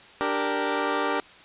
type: chord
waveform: 15% pulse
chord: G minor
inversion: second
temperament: equal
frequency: 293.7 / 392 / 466.2 Hz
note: D4 / G4 / Bb4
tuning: 0 / 0 / 0 cents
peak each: -22 dBFS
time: 0.21-1.2 s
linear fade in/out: 0 ms
effects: white hiss -49 dBFS RMS until 1.44 s + resampled to 8000 Hz